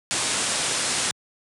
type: low-pass noise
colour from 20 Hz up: white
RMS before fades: -25 dBFS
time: 0.11-1.11 s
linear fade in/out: 0 ms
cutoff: 9900 Hz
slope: 96 dB/octave
effects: high-pass 100 Hz 12 dB/octave